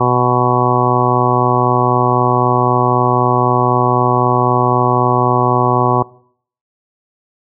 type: harmonic tone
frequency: 123.9 Hz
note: B2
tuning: 6 cents sharp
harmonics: 1 / 2 / 3 / 4 / 5 / 6 / 7 / 8 / 9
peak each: -17 / -21 / -17 / -22 / -22 / -19 / -20 / -18 / -17 dBFS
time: 0-6.03 s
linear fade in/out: 10 ms
effects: noise-tail reverb RT60 0.6 s tail -22 dB re dry